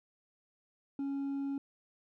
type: tone with hard clipping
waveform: sine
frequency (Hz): 277.2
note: C#4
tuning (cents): 0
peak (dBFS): -34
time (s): 0.99-1.58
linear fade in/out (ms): 2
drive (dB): 2
effects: none